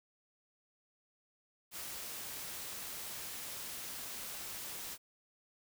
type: noise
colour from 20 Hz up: white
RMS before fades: -44 dBFS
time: 1.71-4.98 s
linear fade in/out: 50 ms
effects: none